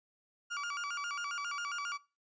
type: tone with vibrato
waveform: 35% pulse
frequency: 1273 Hz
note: D#6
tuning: 39 cents sharp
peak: -34 dBFS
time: 0.5-1.98 s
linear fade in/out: 20 ms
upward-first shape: square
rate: 7.4 Hz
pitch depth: 180 cents each way
effects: noise-tail reverb RT60 0.3 s tail -21 dB re dry + resampled to 16000 Hz